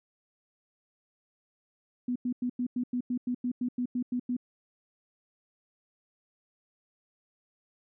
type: tone bursts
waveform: sine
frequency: 246.9 Hz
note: B3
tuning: in tune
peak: -27 dBFS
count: 14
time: 2.08-4.367 s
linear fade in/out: 5 ms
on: 77 ms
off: 93 ms
effects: none